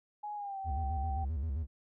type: tone with pitch glide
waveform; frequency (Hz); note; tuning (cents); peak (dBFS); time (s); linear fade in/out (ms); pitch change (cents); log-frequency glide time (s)
sine; 835 to 774.6; G#5 to G5; +9 to -21; -37; 0.23-1.25; 10; -130; 0.35-0.58
type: tone with vibrato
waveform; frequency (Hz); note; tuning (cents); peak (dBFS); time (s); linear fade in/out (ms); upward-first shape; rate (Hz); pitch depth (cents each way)
triangle; 74; D2; +14; -30; 0.64-1.67; 50; square; 7.6; 150
effects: none

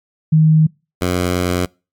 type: tone pair in turn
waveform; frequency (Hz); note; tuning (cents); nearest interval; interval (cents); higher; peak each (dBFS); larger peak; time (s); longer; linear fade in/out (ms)
sine / 10% pulse; 156.9 / 89.6; D#3 / F2; +15 / +45; minor seventh; 970; first; -7; neither; 0.32-0.67 / 1.01-1.66; second; 10
effects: noise-tail reverb RT60 0.3 s tail -26 dB re dry + MP3 96 kbps

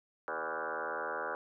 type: tone with frequency modulation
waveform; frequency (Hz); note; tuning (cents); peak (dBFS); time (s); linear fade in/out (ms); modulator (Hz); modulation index
sine; 987.8; B5; 0; -34; 0.28-1.35; 0; 79.3; 7.2
effects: none

